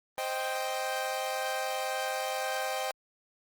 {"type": "chord", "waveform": "sawtooth", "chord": "C minor", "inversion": "none", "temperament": "equal", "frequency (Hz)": [523.3, 622.3, 784], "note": ["C5", "Eb5", "G5"], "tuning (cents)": [0, 0, 0], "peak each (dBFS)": [-32, -33, -30], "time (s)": [0.18, 2.91], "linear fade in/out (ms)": 0, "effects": ["Opus 24 kbps"]}